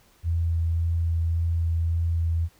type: tone with vibrato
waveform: sine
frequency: 83.3 Hz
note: E2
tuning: 19 cents sharp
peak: -21 dBFS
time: 0.23-2.49 s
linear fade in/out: 50 ms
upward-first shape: sine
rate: 1.8 Hz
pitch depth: 11 cents each way
effects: pink hiss -59 dBFS RMS until 2.59 s